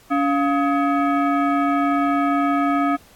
sine tone with frequency modulation, 283.1 Hz, C#4, 37 cents sharp, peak -16 dBFS, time 0.1-2.97 s, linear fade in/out 20 ms, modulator 982 Hz, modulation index 1.1, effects pink hiss -51 dBFS RMS until 3.15 s + AAC 64 kbps

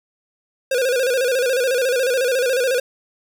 square tone with vibrato, 509 Hz, C5, 48 cents flat, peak -17 dBFS, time 0.71-2.8 s, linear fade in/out 5 ms, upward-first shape square, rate 14 Hz, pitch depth 81 cents each way, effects none

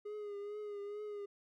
triangle tone with vibrato, 413.1 Hz, G#4, 9 cents flat, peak -39 dBFS, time 0.05-1.26 s, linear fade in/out 10 ms, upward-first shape triangle, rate 2.3 Hz, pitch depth 47 cents each way, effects none

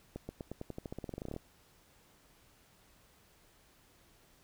accelerating click train, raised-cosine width 2 ms, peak -27 dBFS, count 20, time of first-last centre 0.16-1.364 s, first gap 130 ms, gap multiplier 0.91, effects pink hiss -65 dBFS RMS until 4.43 s

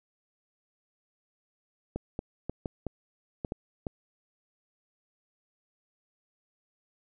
clicks, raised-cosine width 2 ms, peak -19 dBFS, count 8, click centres 1.96 / 2.191 / 2.496 / 2.658 / 2.867 / 3.448 / 3.521 / 3.868 s, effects none

